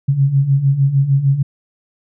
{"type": "beating tone pair", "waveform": "sine", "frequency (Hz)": [133.8, 140.4], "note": ["C3", "C#3"], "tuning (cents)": [39, 22], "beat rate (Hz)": 6.6, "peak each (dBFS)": [-17, -12], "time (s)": [0.08, 1.43], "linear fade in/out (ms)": 10, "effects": []}